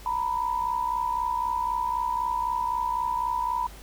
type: tone pair together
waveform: sine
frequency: 923.1 / 987 Hz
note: A#5 / B5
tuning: -17 / -1 cents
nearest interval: minor second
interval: 116 cents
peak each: -29 / -26 dBFS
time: 0.06-3.67 s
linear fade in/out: 2 ms
effects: added 50 Hz sine -44 dBFS peak until 3.82 s + pink hiss -48 dBFS RMS until 3.82 s